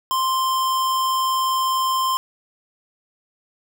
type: tone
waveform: square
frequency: 1046.5 Hz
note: C6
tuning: in tune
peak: -19 dBFS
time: 0.11-2.17 s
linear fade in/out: 0 ms
effects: none